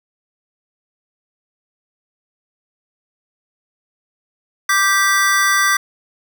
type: chord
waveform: square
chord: G major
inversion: second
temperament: just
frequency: 1176 / 1568 / 1960 Hz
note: D6 / G6 / B6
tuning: +2 / 0 / -14 cents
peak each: -18 dBFS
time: 4.69-5.77 s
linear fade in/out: 5 ms
effects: none